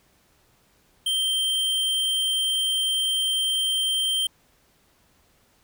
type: tone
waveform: square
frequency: 3141 Hz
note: G7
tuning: 3 cents sharp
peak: -22 dBFS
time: 1.06-4.27 s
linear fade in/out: 5 ms
effects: pink hiss -62 dBFS RMS until 5.63 s